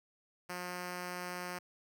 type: tone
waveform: 5% pulse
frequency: 179 Hz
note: F3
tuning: 43 cents sharp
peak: -28 dBFS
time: 0.49-1.59 s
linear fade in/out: 10 ms
effects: none